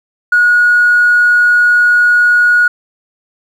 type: tone with tanh clipping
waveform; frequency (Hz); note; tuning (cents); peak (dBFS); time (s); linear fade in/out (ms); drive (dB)
triangle; 1451; F#6; -34; -5; 0.32-2.68; 5; 1
effects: none